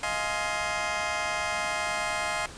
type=chord; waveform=20% pulse; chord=F minor seventh; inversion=third; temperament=just; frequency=628.6 / 698.5 / 838.1 / 1047.7 Hz; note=Eb5 / F5 / Ab5 / C6; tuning=+18 / 0 / +16 / +2 cents; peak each=-29 dBFS; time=0.03-2.46 s; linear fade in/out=2 ms; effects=pink hiss -44 dBFS RMS until 2.57 s + resampled to 22050 Hz